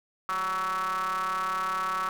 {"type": "ring-modulated tone", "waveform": "square", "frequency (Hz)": 95.2, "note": "F#2", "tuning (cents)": 50, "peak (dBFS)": -25, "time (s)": [0.29, 2.09], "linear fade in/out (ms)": 0, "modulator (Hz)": 1220, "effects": []}